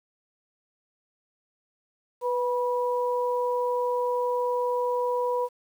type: tone pair together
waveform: sine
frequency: 493.9 / 975 Hz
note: B4 / B5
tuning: 0 / -23 cents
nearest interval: octave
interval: 1177 cents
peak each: -25 / -28 dBFS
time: 2.21-5.49 s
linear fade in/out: 50 ms
effects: 9-bit